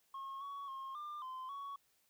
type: tone with pitch steps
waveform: sine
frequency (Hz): 1083 / 1121 / 1073 / 1196 / 1034 / 1118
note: C#6 / C#6 / C6 / D6 / C6 / C#6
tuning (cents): -41 / +19 / +43 / +31 / -21 / +14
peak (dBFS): -40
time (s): 0.14-1.76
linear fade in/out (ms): 5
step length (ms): 270
effects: tanh soft clip ceiling -42 dBFS + white hiss -75 dBFS RMS until 2.09 s